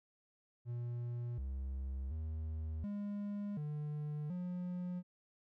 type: tone with pitch steps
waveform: triangle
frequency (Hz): 120 / 66.5 / 78.9 / 204.2 / 149.3 / 179.1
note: B2 / C2 / D#2 / G#3 / D3 / F3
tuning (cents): -49 / +29 / +25 / -29 / +29 / +44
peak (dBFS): -36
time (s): 0.65-5.03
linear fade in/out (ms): 50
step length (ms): 730
effects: none